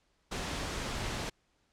pink noise, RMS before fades -36 dBFS, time 0.31-1.3 s, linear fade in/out 10 ms, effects pink hiss -73 dBFS RMS until 1.72 s + low-pass 7000 Hz 12 dB/octave

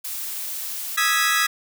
blue noise, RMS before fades -30 dBFS, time 0.04-0.97 s, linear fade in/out 10 ms
sawtooth chord, E major seventh, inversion third, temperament equal with one note detuned, 1244.5 / 1318.5 / 1661.2 / 1957.4 Hz, D#6 / E6 / G#6 / B6, 0 / 0 / 0 / -16 cents, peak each -21 / -22 / -19 / -19 dBFS, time 0.97-1.47 s, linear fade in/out 10 ms
effects none

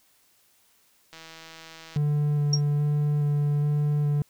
click train, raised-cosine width 0.2 ms, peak -27 dBFS, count 137, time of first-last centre 1.13-1.97 s, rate 162 Hz
triangle tone with vibrato, 146.83 Hz, D3, in tune, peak -19 dBFS, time 1.96-4.22 s, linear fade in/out 2 ms, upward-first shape square, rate 1.2 Hz, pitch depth 9 cents each way
sine tone with exponential decay, 5588 Hz, F8, in tune, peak -18 dBFS, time 2.53-2.61 s, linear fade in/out 5 ms, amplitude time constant 17 ms
effects white hiss -63 dBFS RMS until 4.29 s

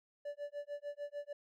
triangle tone with tremolo, 580 Hz, D5, 22 cents flat, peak -36 dBFS, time 0.25-1.33 s, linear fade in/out 5 ms, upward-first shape sine, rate 6.7 Hz, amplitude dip 100%, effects none

